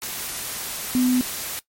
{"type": "tone in noise", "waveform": "sine", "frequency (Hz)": 251.6, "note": "B3", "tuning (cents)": 32, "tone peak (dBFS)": -16, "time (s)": [0.95, 1.21], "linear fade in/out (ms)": 0, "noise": "white", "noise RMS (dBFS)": -30, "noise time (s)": [0.02, 1.59], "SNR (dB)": 11, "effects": ["noise-tail reverb RT60 0.1 s tail -18 dB re dry", "MP3 64 kbps"]}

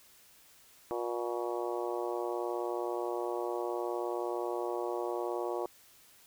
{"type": "harmonic tone with a mistuned harmonic", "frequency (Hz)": 119.3, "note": "A#2", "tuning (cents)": 41, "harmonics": [3, 4, 5, 6, 7, 8, 9], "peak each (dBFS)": [-36, -38, -40, -42, -43, -44, -45], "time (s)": [0.91, 5.66], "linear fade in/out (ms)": 0, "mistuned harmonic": 9, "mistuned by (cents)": 70, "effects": ["white hiss -60 dBFS RMS until 6.26 s"]}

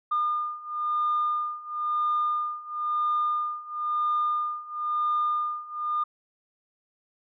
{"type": "beating tone pair", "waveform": "sine", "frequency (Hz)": [1211, 1211.99], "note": ["D#6", "D#6"], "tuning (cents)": [-47, -46], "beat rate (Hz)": 0.99, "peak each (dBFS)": [-28, -26], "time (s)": [0.11, 6.04], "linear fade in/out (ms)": 10, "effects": ["tanh soft clip ceiling -18 dBFS"]}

